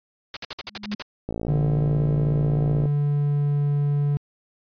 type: noise bursts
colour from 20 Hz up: white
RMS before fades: -28 dBFS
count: 9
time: 0.34-1.023 s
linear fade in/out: 2 ms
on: 27 ms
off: 55 ms
type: tone with exponential growth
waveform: sine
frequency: 207.7 Hz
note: G#3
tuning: in tune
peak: -23 dBFS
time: 0.64-0.95 s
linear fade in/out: 5 ms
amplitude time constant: 67 ms
type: click train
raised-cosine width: 2 ms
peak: -15 dBFS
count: 89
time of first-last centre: 1.29-2.856 s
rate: 56.2 Hz
type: tone with pitch glide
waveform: triangle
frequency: 146.3 to 144.37 Hz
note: D3 to D3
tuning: -6 to -29 cents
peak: -17 dBFS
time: 1.48-4.17 s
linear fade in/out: 0 ms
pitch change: -23 cents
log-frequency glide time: 2.06-3.69 s
effects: resampled to 11025 Hz